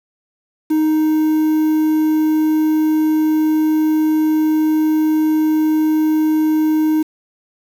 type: tone with quantisation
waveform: triangle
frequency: 311.1 Hz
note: D#4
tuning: in tune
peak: -10 dBFS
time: 0.7-7.03 s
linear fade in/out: 10 ms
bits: 6
effects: none